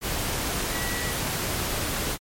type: tone in noise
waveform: sine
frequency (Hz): 1941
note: B6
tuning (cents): -31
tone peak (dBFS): -33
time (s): 0.7-1.15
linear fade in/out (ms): 50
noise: pink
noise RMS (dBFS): -28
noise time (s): 0.01-2.18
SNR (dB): -8
effects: MP3 64 kbps